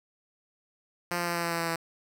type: tone with pitch steps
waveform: 5% pulse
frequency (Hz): 174.61 / 173.3 / 172.01 / 170.72 / 169.44 / 168.18 / 166.92 / 165.67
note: F3 / F3 / F3 / F3 / E3 / E3 / E3 / E3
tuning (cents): 0 / -13 / -26 / -39 / +48 / +35 / +22 / +9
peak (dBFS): -17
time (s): 1.11-1.758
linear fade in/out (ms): 2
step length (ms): 81
effects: none